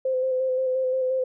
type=tone with vibrato; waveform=sine; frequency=517 Hz; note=C5; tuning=21 cents flat; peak=-21 dBFS; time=0.05-1.24 s; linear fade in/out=5 ms; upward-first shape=square; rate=5.7 Hz; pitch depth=19 cents each way; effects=none